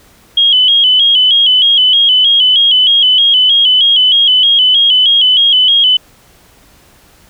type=tone with vibrato; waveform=sine; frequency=3136 Hz; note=G7; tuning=in tune; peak=-5 dBFS; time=0.37-5.97 s; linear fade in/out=5 ms; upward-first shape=square; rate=3.2 Hz; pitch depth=69 cents each way; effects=pink hiss -45 dBFS RMS until 7.29 s